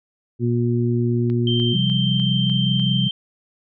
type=harmonic tone; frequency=119.4 Hz; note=A#2; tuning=42 cents sharp; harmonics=1 / 2 / 3; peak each=-19 / -22 / -24 dBFS; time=0.39-1.77 s; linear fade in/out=50 ms
type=click train; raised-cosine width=0.3 ms; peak=-25 dBFS; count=6; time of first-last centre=1.3-2.797 s; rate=3.34 Hz
type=tone; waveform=sine; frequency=3136 Hz; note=G7; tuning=in tune; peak=-22 dBFS; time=1.47-3.11 s; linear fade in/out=2 ms
type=chord; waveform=sine; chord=C suspended fourth; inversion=none; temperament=equal with one note detuned; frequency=130.81 / 170.92 / 196 Hz; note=C3 / F3 / G3; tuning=0 / -37 / 0 cents; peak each=-20 / -23 / -22 dBFS; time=1.72-3.09 s; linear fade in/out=20 ms
effects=none